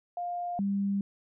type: tone pair in turn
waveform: sine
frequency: 704 / 198.87 Hz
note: F5 / G3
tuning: +14 / +25 cents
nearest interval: octave + minor seventh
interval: 2189 cents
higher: first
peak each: -31 / -26 dBFS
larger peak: second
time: 0.17-0.59 / 0.59-1.01 s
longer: neither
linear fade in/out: 2 ms
effects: none